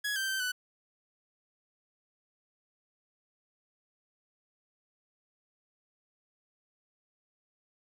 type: tone with pitch steps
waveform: sawtooth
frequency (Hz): 1674 / 1563 / 1552 / 1493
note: G#6 / G6 / G6 / F#6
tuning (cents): +13 / -6 / -18 / +15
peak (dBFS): -27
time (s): 0.04-0.52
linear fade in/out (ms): 10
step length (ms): 120
effects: none